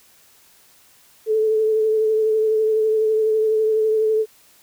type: tone with vibrato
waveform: sine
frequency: 436.1 Hz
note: A4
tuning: 15 cents flat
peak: -15 dBFS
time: 1.26-4.26 s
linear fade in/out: 50 ms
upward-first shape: triangle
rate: 12 Hz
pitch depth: 27 cents each way
effects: white hiss -53 dBFS RMS until 4.62 s